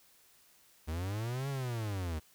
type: linear two-way sweep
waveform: 45% pulse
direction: up then down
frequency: 74.7 to 140.9 to 74.7 Hz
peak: -34 dBFS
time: 0.87-2.2 s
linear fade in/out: 20 ms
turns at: 1.49 s
effects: white hiss -64 dBFS RMS until 2.34 s